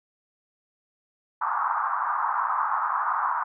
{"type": "band-pass noise", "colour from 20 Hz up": "white", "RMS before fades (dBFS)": -26, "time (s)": [1.41, 3.44], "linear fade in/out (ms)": 10, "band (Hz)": [870, 1300], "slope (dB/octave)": 48, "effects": []}